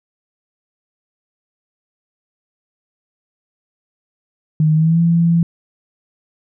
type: tone with pitch glide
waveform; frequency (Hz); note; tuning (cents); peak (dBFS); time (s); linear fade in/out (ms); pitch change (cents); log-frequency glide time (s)
sine; 155.3 to 168.38; D#3 to E3; -3 to +37; -10; 4.6-5.43; 2; +140; 4.74-5
effects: none